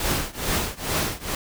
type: noise with tremolo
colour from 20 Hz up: pink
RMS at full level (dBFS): -22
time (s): 0-1.35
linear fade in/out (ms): 2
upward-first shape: triangle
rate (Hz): 2.3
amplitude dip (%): 95
effects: none